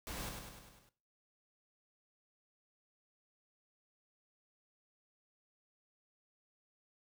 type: noise with echo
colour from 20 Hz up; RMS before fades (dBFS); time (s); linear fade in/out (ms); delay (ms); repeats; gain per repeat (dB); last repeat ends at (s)
pink; -44; 0.07-0.29; 0; 100; 6; -4; 0.89
effects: noise-tail reverb RT60 0.4 s tail -17 dB re dry